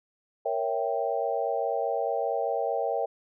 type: chord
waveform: sine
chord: A# diminished seventh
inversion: none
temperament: equal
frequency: 466.2 / 554.4 / 659.3 / 784 Hz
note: A#4 / C#5 / E5 / G5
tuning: 0 / 0 / 0 / 0 cents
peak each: -31 dBFS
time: 0.45-3.06 s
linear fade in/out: 10 ms
effects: none